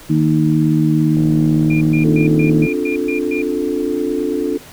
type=harmonic tone; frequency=77.7 Hz; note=D#2; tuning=2 cents flat; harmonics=2 / 3 / 4; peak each=-14 / -18 / -15 dBFS; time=0.09-2.67 s; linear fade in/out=20 ms
type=click train; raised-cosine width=2 ms; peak=-16 dBFS; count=89; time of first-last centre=1.17-2.669 s; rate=58.7 Hz
type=tone bursts; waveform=sine; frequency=2405 Hz; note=D7; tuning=41 cents sharp; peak=-23 dBFS; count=8; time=1.7-3.42 s; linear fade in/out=5 ms; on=110 ms; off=120 ms
type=chord; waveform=sine; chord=D minor seventh; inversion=third; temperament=just; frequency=264.3 / 293.7 / 352.4 / 440.5 Hz; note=C4 / D4 / F4 / A4; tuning=+18 / 0 / +16 / +2 cents; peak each=-24 / -20 / -22 / -21 dBFS; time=2.04-4.58 s; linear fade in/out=10 ms
effects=pink hiss -39 dBFS RMS until 4.72 s